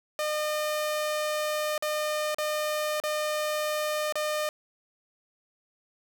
sawtooth tone with dropouts, 607 Hz, D#5, 43 cents flat, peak -23 dBFS, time 0.19-4.49 s, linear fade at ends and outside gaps 1 ms, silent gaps 1.779-1.824 / 2.346-2.384 / 3.001-3.037 / 4.124-4.155 s, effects none

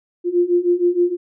sine beating tone pair, 347.9 / 354.3 Hz, F4 / F4, -7 / +25 cents, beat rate 6.4 Hz, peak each -18 / -16 dBFS, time 0.24-1.17 s, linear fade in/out 50 ms, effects none

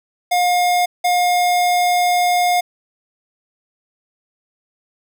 square tone bursts at uneven times, 713 Hz, F5, 36 cents sharp, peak -14 dBFS, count 2, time 0.31-0.86 / 1.04-2.61 s, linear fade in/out 10 ms, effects none

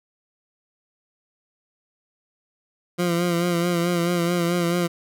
20% pulse tone with vibrato, 173.2 Hz, F3, 14 cents flat, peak -15 dBFS, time 2.98-4.88 s, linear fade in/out 20 ms, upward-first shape sine, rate 4.6 Hz, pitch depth 40 cents each way, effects none

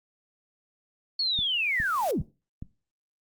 sine linear sweep, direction down, 4435 to 87.31 Hz, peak -24 dBFS, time 1.19-2.21 s, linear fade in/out 5 ms
white noise with exponential growth, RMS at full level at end -38 dBFS, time 1.23-2.11 s, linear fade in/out 0 ms, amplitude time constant 190 ms
click train, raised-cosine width 5 ms, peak -24 dBFS, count 4, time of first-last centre 1.39-2.625 s, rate 2.43 Hz
effects noise-tail reverb RT60 0.3 s tail -19 dB re dry + Opus 48 kbps

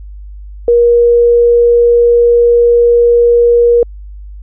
sine tone, 475 Hz, A#4, 33 cents sharp, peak -4 dBFS, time 0.68-3.83 s, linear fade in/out 2 ms, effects added 50 Hz sine -26 dBFS peak until 4.42 s

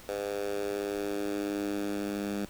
10% pulse tone with high-pass filter sweep, 101.5 Hz, G#2, 39 cents flat, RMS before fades -33 dBFS, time 0.09-2.45 s, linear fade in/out 0 ms, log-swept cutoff 490 to 220 Hz, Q 3.2, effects pink hiss -51 dBFS RMS until 2.49 s

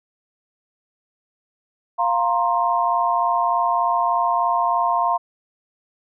sine chord, F suspended fourth, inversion none, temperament equal with one note detuned, 698.5 / 932.3 / 1055.6 Hz, F5 / Bb5 / C6, 0 / 0 / +15 cents, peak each -21 dBFS, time 1.98-5.18 s, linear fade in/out 20 ms, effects none

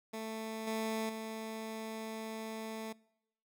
15% pulse tone with level steps, 221.1 Hz, A3, 9 cents sharp, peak -33 / -28 / -34 dBFS, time 0.13-2.93 s, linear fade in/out 10 ms, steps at 0.67 / 1.09 s, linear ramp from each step 5 ms, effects noise-tail reverb RT60 0.8 s tail -24 dB re dry

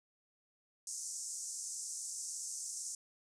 white band-pass noise, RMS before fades -43 dBFS, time 0.87-2.95 s, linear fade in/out 2 ms, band 5700 to 8900 Hz, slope 48 dB/octave, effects none

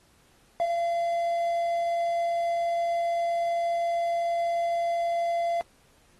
triangle tone with quantisation, 683 Hz, F5, 39 cents flat, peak -22 dBFS, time 0.6-5.61 s, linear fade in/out 0 ms, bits 8, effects pink hiss -62 dBFS RMS until 6.19 s + AAC 32 kbps

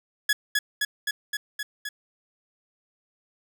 sawtooth tone with echo, 1686 Hz, G#6, 26 cents sharp, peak -15 dBFS, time 0.29-0.33 s, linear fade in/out 5 ms, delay 260 ms, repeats 6, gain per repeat -2 dB, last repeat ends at 1.89 s, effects none

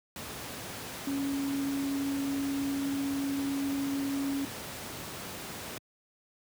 sine tone in noise, 277.2 Hz, C#4, in tune, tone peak -29 dBFS, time 1.07-4.45 s, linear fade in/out 2 ms, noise pink, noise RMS -40 dBFS, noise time 0.16-5.78 s, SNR +8 dB, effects high-pass 100 Hz 12 dB/octave

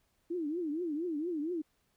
sine tone with vibrato, 323 Hz, E4, 35 cents flat, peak -32 dBFS, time 0.3-1.62 s, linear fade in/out 10 ms, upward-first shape triangle, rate 4.3 Hz, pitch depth 230 cents each way, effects pink hiss -75 dBFS RMS until 1.96 s

